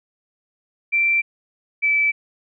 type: tone pair in turn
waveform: sine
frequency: 2349 / 2311 Hz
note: D7 / D7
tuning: 0 / -28 cents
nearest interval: unison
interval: 28 cents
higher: first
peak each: -15 / -15 dBFS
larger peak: neither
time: 0.92-1.22 / 1.82-2.12 s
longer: neither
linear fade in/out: 20 ms
effects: none